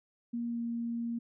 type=tone with pitch glide; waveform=sine; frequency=236 to 233.8 Hz; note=A#3 to A#3; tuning=+22 to +5 cents; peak=-32 dBFS; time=0.33-1.19 s; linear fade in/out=10 ms; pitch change=-17 cents; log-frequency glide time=0.47-0.6 s; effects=none